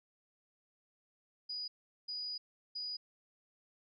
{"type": "tone bursts at uneven times", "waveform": "sine", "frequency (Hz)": 4923, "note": "D#8", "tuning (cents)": -19, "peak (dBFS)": -38, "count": 3, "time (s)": [[1.49, 1.68], [2.08, 2.38], [2.75, 2.97]], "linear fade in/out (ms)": 10, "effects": []}